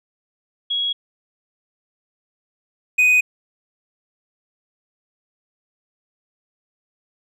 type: tone pair in turn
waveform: sine / triangle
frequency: 3322 / 2494 Hz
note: G#7 / D#7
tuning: 0 / +3 cents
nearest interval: perfect fourth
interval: 497 cents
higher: first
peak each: -19 / -10 dBFS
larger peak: second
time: 0.7-0.93 / 2.98-3.21 s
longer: neither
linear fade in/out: 10 ms
effects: none